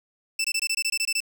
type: tone bursts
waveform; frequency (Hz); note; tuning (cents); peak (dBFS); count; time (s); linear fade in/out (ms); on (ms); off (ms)
20% pulse; 2652; E7; +10; -18; 11; 0.39-1.204; 5; 54; 22
effects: none